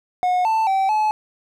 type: tone with pitch steps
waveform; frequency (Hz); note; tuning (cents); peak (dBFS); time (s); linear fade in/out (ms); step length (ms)
triangle; 726 / 885 / 772 / 858; F#5 / A5 / G5 / A5; -33 / +10 / -27 / -44; -14; 0.23-1.11; 0; 220
effects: none